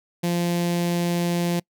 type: tone with notch filter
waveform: sawtooth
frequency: 173.2 Hz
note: F3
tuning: 14 cents flat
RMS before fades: -23 dBFS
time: 0.23-1.6 s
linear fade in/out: 10 ms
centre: 1300 Hz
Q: 1.3
effects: noise-tail reverb RT60 0.1 s tail -26 dB re dry